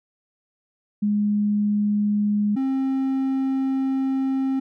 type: tone pair in turn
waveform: sine / triangle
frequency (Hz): 207.4 / 266.7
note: G#3 / C4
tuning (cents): -2 / +33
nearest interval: major third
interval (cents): 435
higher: second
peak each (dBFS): -18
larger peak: neither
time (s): 1.02-2.56 / 2.56-4.6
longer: second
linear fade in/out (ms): 10
effects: none